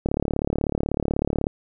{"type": "click train", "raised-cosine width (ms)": 2, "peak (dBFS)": -9, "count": 52, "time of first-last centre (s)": [0.06, 1.469], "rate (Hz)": 36.2, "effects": []}